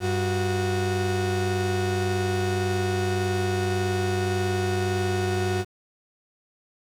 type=tone pair together; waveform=35% pulse; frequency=96.99 / 366.2 Hz; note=G2 / F#4; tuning=-18 / -18 cents; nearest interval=octave + major seventh; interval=2300 cents; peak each=-24 dBFS; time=0-5.65 s; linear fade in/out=50 ms; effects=low-pass 10000 Hz 12 dB/octave + 8-bit